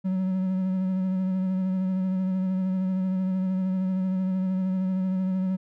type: tone with vibrato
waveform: triangle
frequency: 187.3 Hz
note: F#3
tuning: 21 cents sharp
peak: -21 dBFS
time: 0.04-5.57 s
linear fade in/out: 20 ms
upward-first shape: sine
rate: 13 Hz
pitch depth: 24 cents each way
effects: none